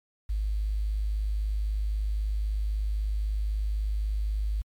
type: tone with quantisation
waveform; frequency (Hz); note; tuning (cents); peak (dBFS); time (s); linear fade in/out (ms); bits
sine; 51.91; G#1; 0; -25; 0.29-4.62; 10; 9
effects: MP3 96 kbps